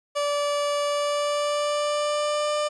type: tone with pitch glide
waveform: 30% pulse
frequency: 580 to 596.7 Hz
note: D5 to D5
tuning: -22 to +27 cents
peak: -20 dBFS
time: 0.15-2.69 s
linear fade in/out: 20 ms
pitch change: +49 cents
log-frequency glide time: 0.85-2.56 s
effects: resampled to 22050 Hz